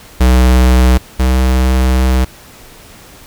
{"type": "tone pair in turn", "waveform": "square", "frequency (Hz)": [63, 64.06], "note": ["B1", "C2"], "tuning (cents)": [35, -36], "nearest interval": "unison", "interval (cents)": 29, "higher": "second", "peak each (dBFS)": [-6, -9], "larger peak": "first", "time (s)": [[0.2, 0.98], [1.19, 2.25]], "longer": "second", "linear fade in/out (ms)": 10, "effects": ["pink hiss -38 dBFS RMS until 3.26 s"]}